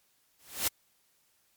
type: noise with exponential growth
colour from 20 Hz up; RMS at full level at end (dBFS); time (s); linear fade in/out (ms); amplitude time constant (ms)
white; -25; 0.39-0.68; 5; 61
effects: white hiss -70 dBFS RMS until 1.56 s + MP3 96 kbps